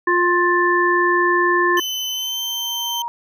harmonic tone, 352.4 Hz, F4, 16 cents sharp, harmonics 1 / 3 / 5, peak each -18 / -18 / -18 dBFS, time 0.07-1.8 s, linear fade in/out 5 ms
sine tone with exponential growth, 945 Hz, A#5, 23 cents sharp, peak -22 dBFS, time 1.7-3.08 s, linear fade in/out 0 ms, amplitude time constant 300 ms
35% pulse tone with pitch glide, 3036 to 3107 Hz, F#7 to G7, +44 to -16 cents, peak -20 dBFS, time 1.77-3.02 s, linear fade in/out 2 ms, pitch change +40 cents, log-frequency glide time 2.1-2.41 s
effects none

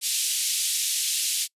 white band-pass noise, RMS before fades -26 dBFS, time 0.01-1.48 s, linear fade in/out 50 ms, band 2800 to 11000 Hz, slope 24 dB/octave, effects noise-tail reverb RT60 0.1 s tail -25 dB re dry + resampled to 32000 Hz

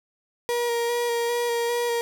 35% pulse tone with vibrato, 473.9 Hz, A#4, 28 cents sharp, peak -21 dBFS, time 0.49-2.01 s, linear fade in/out 0 ms, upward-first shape square, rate 2.5 Hz, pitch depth 16 cents each way, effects none

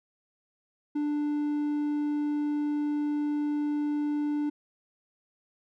triangle tone, 295.1 Hz, D4, 8 cents sharp, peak -24 dBFS, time 0.95-4.5 s, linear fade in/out 10 ms, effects none

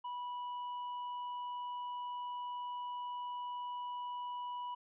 sine tone with tanh clipping, 981 Hz, B5, 12 cents flat, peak -40 dBFS, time 0.04-4.75 s, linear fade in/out 10 ms, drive 5 dB, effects resampled to 8000 Hz

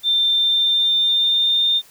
sine tone with pitch glide, 3579 to 3621 Hz, A7 to A7, +29 to +49 cents, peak -14 dBFS, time 0.03-1.82 s, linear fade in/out 50 ms, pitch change +20 cents, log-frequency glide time 0.29-1.65 s, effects white hiss -49 dBFS RMS until 1.9 s

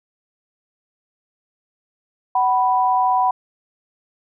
sine tone pair together, 751.9 / 987 Hz, F#5 / B5, +28 / -1 cents, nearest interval perfect fourth, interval 471 cents, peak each -17 dBFS, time 2.35-3.31 s, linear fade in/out 5 ms, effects none

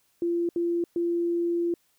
sine tone bursts at uneven times, 342.9 Hz, F4, 32 cents flat, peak -23 dBFS, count 3, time 0.22-0.49 / 0.56-0.84 / 0.96-1.74 s, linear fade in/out 2 ms, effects white hiss -68 dBFS RMS until 1.98 s

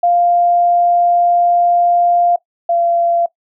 sine tone pair in turn, 698.5 / 685.7 Hz, F5 / F5, 0 / -32 cents, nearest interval unison, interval 32 cents, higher first, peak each -9 / -11 dBFS, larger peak first, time 0.03-2.36 / 2.69-3.26 s, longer first, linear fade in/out 5 ms, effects noise-tail reverb RT60 0.1 s tail -19 dB re dry

